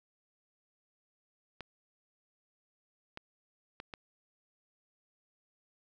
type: clicks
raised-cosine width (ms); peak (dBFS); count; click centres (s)
0.3; -26; 4; 1.607 / 3.174 / 3.801 / 3.938
effects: none